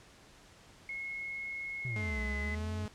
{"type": "tone with pitch glide", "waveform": "sine", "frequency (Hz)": [2171, 2026], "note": ["C#7", "B6"], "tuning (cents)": [-37, 44], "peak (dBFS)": -37, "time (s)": [0.89, 2.55], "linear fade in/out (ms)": 2, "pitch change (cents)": -119, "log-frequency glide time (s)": [1.88, 2.23]}
{"type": "linear two-way sweep", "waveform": "triangle", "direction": "down then up", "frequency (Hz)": [131.8, 59.7, 94.3], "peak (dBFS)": -33, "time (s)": [1.85, 2.86], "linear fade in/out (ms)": 0, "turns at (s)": 2.19}
{"type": "tone with vibrato", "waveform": "sawtooth", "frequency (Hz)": 212.3, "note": "G#3", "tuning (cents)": 38, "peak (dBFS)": -36, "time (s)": [1.96, 2.88], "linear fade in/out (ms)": 2, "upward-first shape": "sine", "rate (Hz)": 1.7, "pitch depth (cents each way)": 25}
{"effects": ["pink hiss -58 dBFS RMS until 2.94 s", "low-pass 8000 Hz 12 dB/octave"]}